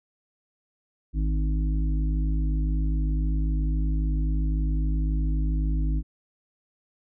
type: harmonic tone with a mistuned harmonic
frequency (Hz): 51.91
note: G#1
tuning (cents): 0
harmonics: 1 / 3 / 5 / 6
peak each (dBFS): -22 / -32 / -36 / -38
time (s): 1.13-6.03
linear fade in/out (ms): 50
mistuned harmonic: 1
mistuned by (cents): +59
effects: none